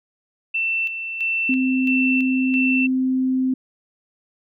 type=tone with tremolo; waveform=sine; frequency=2680 Hz; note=E7; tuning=28 cents sharp; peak=-19 dBFS; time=0.54-2.87 s; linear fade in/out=10 ms; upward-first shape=square; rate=1.5 Hz; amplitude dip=55%
type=tone; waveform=sine; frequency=259.3 Hz; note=C4; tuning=15 cents flat; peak=-17 dBFS; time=1.49-3.54 s; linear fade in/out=5 ms
effects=none